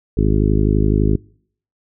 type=harmonic tone; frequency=51.91 Hz; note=G#1; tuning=in tune; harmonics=1 / 2 / 3 / 4 / 5 / 6 / 7 / 8; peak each=-16 / -19 / -21 / -22 / -23 / -24 / -24 / -25 dBFS; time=0.17-1.16 s; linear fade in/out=5 ms; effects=noise-tail reverb RT60 0.6 s tail -26 dB re dry